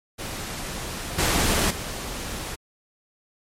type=noise with level steps; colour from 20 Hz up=pink; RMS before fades=-32 / -21 / -32 dBFS; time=0.18-2.56 s; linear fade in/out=20 ms; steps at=1.18 / 1.7 s; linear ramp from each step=10 ms; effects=low-pass 12000 Hz 12 dB/octave + MP3 64 kbps